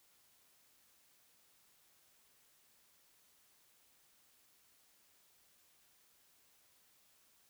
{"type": "silence", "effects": ["white hiss -70 dBFS RMS until 7.49 s"]}